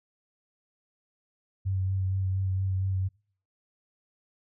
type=tone with vibrato; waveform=sine; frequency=95 Hz; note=F#2; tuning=46 cents sharp; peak=-25 dBFS; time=1.65-3.09 s; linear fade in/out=20 ms; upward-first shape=sine; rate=4.3 Hz; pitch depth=20 cents each way; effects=noise-tail reverb RT60 0.5 s tail -26 dB re dry